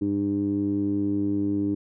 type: tone with low-pass filter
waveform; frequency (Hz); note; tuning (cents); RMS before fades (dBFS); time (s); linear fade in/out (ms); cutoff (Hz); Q
15% pulse; 100.6; G2; +45; -25; 0.01-1.75; 10; 320; 5.6
effects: none